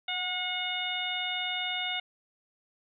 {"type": "harmonic tone with a mistuned harmonic", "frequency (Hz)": 724, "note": "F#5", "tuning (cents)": -38, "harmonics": [1, 2, 3, 4, 5], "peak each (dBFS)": [-38, -40, -35, -35, -35], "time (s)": [0.08, 2], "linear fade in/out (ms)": 5, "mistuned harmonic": 1, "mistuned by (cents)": 22, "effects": []}